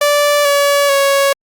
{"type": "tone with pitch steps", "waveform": "sawtooth", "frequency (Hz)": [583, 569, 555.4], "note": ["D5", "C#5", "C#5"], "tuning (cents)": [-13, 45, 3], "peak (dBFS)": -6, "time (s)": [0.01, 1.33], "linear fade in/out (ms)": 5, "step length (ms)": 440, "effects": ["Opus 48 kbps"]}